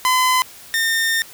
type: tone pair in turn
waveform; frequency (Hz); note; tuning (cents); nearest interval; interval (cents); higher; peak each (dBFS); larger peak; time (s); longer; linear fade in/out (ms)
sawtooth; 1018 / 1819.6; C6 / A#6; -48 / -42; minor seventh; 1006; second; -10 / -13; first; 0.05-0.42 / 0.74-1.22; second; 0
effects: white hiss -41 dBFS RMS until 1.33 s